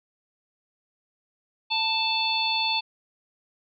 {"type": "harmonic tone with a mistuned harmonic", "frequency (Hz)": 880, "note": "A5", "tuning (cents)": 0, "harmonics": [1, 3, 4, 5], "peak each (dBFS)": [-28, -28, -28, -28], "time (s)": [1.7, 2.81], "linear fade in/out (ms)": 20, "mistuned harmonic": 1, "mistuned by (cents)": 17, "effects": []}